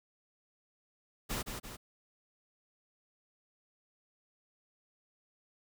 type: noise with echo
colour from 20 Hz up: pink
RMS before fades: -36 dBFS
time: 1.29-1.43 s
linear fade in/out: 20 ms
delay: 170 ms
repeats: 2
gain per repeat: -5 dB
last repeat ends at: 1.77 s
effects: none